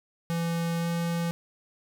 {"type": "tone with pitch glide", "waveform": "square", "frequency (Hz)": [168.1, 169.37], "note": ["E3", "E3"], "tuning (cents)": [34, 47], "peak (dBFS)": -27, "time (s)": [0.3, 1.31], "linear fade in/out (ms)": 0, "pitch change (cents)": 13, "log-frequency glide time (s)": [0.79, 0.87], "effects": []}